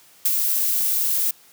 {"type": "noise with ADSR envelope", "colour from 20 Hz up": "violet", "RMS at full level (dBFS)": -17, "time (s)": [0.25, 1.31], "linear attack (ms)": 7, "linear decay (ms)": 37, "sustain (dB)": -4, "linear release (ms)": 5, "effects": ["white hiss -52 dBFS RMS until 1.52 s", "high-pass 100 Hz 12 dB/octave"]}